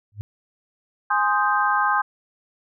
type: tone with exponential growth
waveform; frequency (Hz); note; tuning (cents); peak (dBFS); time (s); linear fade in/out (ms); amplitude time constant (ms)
sine; 103.6; G#2; -4; -23; 0.12-0.21; 0; 19
type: chord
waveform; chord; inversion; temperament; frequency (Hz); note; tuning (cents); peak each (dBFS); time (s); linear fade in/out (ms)
sine; Ab major seventh; none; equal; 830.6 / 1046.5 / 1244.5 / 1568; Ab5 / C6 / Eb6 / G6; 0 / 0 / 0 / 0; -23; 1.1-2.02; 10
effects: none

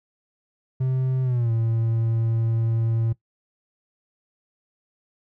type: tone with pitch glide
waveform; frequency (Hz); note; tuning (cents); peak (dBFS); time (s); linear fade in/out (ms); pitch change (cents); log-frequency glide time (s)
triangle; 130 to 113.83; C3 to A#2; -11 to -41; -18; 0.8-3.13; 10; -230; 1.23-1.51
effects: noise-tail reverb RT60 0.1 s tail -18 dB re dry

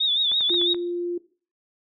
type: tone with vibrato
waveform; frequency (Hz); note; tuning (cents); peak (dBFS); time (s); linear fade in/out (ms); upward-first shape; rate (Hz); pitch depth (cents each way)
sine; 3603; A7; +40; -19; 0-0.74; 10; sine; 6; 90
type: clicks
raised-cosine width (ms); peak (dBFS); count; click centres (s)
0.5; -24; 6; 0.317 / 0.408 / 0.495 / 0.543 / 0.615 / 0.745
type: tone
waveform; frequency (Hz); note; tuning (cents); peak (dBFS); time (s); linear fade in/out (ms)
sine; 349.2; F4; 0; -24; 0.5-1.18; 5
effects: noise-tail reverb RT60 0.4 s tail -18 dB re dry

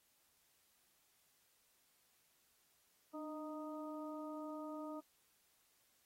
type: harmonic tone with a mistuned harmonic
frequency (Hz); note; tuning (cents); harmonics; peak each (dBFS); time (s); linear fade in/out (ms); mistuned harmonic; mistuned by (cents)
310; D#4; -6; 1 / 2 / 3 / 4; -46 / -49 / -54 / -53; 3.13-5.01; 20; 1; -46
effects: white hiss -75 dBFS RMS until 6.05 s + AAC 48 kbps

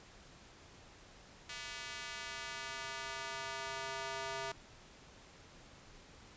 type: tone with high-pass filter sweep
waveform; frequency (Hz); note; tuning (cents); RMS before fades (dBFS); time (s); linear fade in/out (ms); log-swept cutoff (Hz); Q
square; 133.7; C3; +38; -43; 1.49-4.52; 5; 2100 to 680; 0.88
effects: pink hiss -58 dBFS RMS until 6.36 s + resampled to 16000 Hz

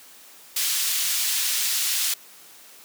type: high-pass noise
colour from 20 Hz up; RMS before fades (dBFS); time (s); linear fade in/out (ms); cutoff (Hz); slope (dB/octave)
pink; -24; 0.56-2.14; 5; 3400; 12
effects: white hiss -48 dBFS RMS until 2.84 s + high-pass 200 Hz 12 dB/octave

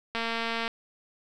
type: click train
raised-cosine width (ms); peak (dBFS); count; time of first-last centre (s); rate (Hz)
0.3; -15; 122; 0.15-0.678; 229
effects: none

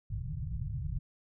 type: low-pass noise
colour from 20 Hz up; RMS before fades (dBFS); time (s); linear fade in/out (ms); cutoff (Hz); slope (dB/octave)
white; -36; 0.1-0.99; 5; 160; 96
effects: none

